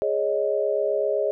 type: chord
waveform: sine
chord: Ab suspended fourth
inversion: none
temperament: equal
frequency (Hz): 415.3 / 554.4 / 622.3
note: Ab4 / Db5 / Eb5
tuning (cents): 0 / 0 / 0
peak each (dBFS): -25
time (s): 0.02-1.31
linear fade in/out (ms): 0
effects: none